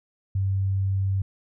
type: tone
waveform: sine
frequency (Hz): 96.8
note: G2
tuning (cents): -21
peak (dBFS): -21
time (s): 0.35-1.22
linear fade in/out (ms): 5
effects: none